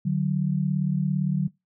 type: tone pair together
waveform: sine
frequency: 148.88 / 186.5 Hz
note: D3 / F#3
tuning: +24 / +14 cents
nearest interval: major third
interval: 390 cents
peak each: -24 dBFS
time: 0.05-1.48 s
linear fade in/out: 10 ms
effects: noise-tail reverb RT60 0.2 s tail -22 dB re dry